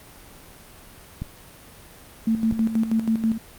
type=clicks; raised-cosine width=5 ms; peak=-16 dBFS; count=2; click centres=1.22 / 2.525 s
type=tone with tremolo; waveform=sine; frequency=223.6 Hz; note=A3; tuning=28 cents sharp; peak=-17 dBFS; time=2.27-3.38 s; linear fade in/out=5 ms; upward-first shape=square; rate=6.2 Hz; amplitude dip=65%
effects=pink hiss -46 dBFS RMS until 3.58 s + Opus 32 kbps